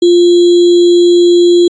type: tone with sample-and-hold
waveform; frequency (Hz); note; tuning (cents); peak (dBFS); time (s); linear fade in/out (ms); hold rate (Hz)
sine; 349.2; F4; 0; -3; 0.02-1.68; 5; 3675
effects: resampled to 16000 Hz